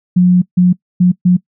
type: tone bursts at uneven times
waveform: sine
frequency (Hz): 179.8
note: F#3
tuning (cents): -49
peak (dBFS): -5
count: 4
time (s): 0.16-0.42 / 0.57-0.73 / 1-1.12 / 1.25-1.37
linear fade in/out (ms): 10
effects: noise-tail reverb RT60 0.1 s tail -22 dB re dry

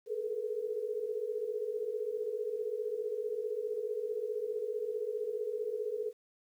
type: tone cluster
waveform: sine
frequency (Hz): 419 / 434.3 / 483.6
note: G#4 / A4 / B4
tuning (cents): +15 / -23 / -36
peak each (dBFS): -40 / -36 / -38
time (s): 0.06-6.13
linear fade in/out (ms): 50
effects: 11-bit

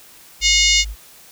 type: tone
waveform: sine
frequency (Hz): 52.4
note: G#1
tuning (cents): +16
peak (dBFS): -25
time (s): 0.4-0.96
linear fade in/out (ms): 50
type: harmonic tone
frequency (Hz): 720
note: F#5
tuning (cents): -47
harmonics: 3 / 4 / 5 / 6 / 7 / 8 / 9 / 10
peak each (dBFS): -18 / -19 / -20 / -21 / -21 / -22 / -23 / -23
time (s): 0.41-0.85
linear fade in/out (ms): 50
effects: white hiss -45 dBFS RMS until 1.31 s

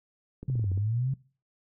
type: clicks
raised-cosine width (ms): 3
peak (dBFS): -27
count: 7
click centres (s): 0.43 / 0.499 / 0.555 / 0.595 / 0.642 / 0.717 / 0.776
type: linear two-way sweep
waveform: sine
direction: down then up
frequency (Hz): 137.7 to 90.9 to 137.7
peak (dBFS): -25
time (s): 0.48-1.14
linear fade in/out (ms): 5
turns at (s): 0.71
effects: noise-tail reverb RT60 0.4 s tail -22 dB re dry

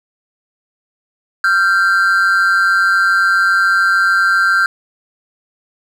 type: tone pair together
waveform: triangle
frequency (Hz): 1380.9 / 1568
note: F6 / G6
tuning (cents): -20 / 0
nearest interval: major second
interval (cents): 220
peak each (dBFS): -11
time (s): 1.44-4.66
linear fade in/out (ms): 2
effects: none

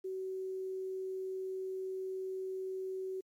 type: tone with quantisation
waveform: sine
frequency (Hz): 377.8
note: F#4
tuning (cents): +36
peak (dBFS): -36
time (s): 0.04-3.21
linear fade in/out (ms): 10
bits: 11
effects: MP3 64 kbps

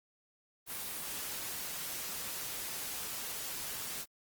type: noise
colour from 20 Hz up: white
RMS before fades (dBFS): -40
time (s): 0.66-4.06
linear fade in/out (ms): 50
effects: Opus 24 kbps

